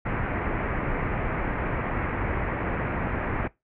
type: low-pass noise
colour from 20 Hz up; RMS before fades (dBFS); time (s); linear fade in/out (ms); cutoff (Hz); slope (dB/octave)
pink; -28; 0.05-3.48; 10; 2300; 48
effects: noise-tail reverb RT60 0.2 s tail -21 dB re dry